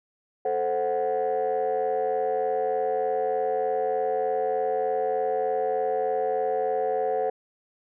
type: chord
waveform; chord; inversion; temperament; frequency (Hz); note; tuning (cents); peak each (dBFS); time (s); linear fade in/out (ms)
sine; F# diminished; first; equal; 440 / 523.3 / 740; A4 / C5 / F#5; 0 / 0 / 0; -26; 0.45-7.3; 5
effects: tanh soft clip ceiling -18 dBFS